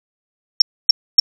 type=tone bursts; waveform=sine; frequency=5460 Hz; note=F8; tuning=40 cents flat; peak=-3 dBFS; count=3; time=0.6-1.2 s; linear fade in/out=5 ms; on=20 ms; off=270 ms; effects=7-bit